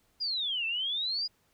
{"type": "exponential two-way sweep", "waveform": "sine", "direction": "down then up", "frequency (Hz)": [4978, 2625, 4978], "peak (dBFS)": -29, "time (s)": [0.2, 1.28], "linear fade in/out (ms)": 20, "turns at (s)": 0.66, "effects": ["pink hiss -70 dBFS RMS until 1.53 s"]}